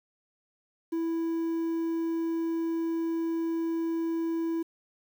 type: tone with quantisation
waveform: triangle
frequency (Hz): 330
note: E4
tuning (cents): +2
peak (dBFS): -25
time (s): 0.92-4.63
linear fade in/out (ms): 10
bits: 9
effects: none